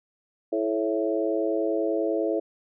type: harmonic tone with a mistuned harmonic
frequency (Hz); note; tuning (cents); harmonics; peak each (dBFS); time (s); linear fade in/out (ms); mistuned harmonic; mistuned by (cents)
110; A2; 0; 3 / 4 / 5 / 6; -27 / -28 / -29 / -30; 0.52-2.4; 10; 4; -38
effects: none